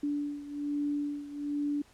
sine beating tone pair, 290 / 291.2 Hz, D4 / D4, -22 / -15 cents, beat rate 1.2 Hz, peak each -32 / -36 dBFS, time 0.03-1.82 s, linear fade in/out 5 ms, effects pink hiss -61 dBFS RMS until 1.93 s + low-pass 10000 Hz 12 dB/octave

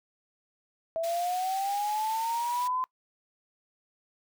sine linear sweep, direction up, 650 to 1030 Hz, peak -27 dBFS, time 0.96-2.84 s, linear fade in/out 0 ms
pink high-pass noise, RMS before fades -43 dBFS, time 1.03-2.68 s, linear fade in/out 10 ms, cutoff 2400 Hz, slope 12 dB/octave
effects noise-tail reverb RT60 0.1 s tail -23 dB re dry

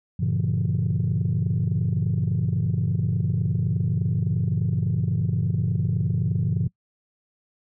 sine chord, G diminished seventh, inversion none, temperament just, 98 / 117.6 / 141.12 / 169.34 Hz, G2 / Bb2 / Db3 / Fb3, 0 / +16 / +31 / +47 cents, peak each -25 dBFS, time 0.19-6.68 s, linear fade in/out 10 ms, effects noise-tail reverb RT60 0.1 s tail -23 dB re dry + tanh soft clip ceiling -15 dBFS

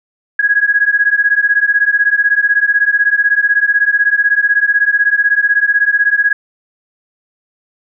sine beating tone pair, 1651 / 1667 Hz, G#6 / G#6, -11 / +6 cents, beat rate 16 Hz, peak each -12 dBFS, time 0.39-6.33 s, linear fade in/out 5 ms, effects none

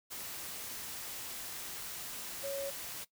sine tone in noise, 554.4 Hz, C#5, in tune, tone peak -35 dBFS, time 2.43-2.71 s, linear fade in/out 20 ms, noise white, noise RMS -43 dBFS, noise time 0.1-3.05 s, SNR +5 dB, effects noise-tail reverb RT60 0.1 s tail -17 dB re dry

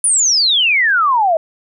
sine exponential sweep, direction down, 10000 to 621 Hz, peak -10 dBFS, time 0.04-1.37 s, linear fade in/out 2 ms, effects none

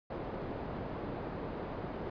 white low-pass noise, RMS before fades -40 dBFS, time 0.1-2.1 s, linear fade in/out 5 ms, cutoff 590 Hz, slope 12 dB/octave, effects resampled to 11025 Hz

